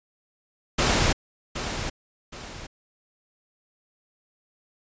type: noise with echo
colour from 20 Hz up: pink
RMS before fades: -21 dBFS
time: 0.78-1.13 s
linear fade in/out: 10 ms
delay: 770 ms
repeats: 2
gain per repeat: -9 dB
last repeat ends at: 2.67 s
effects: resampled to 16000 Hz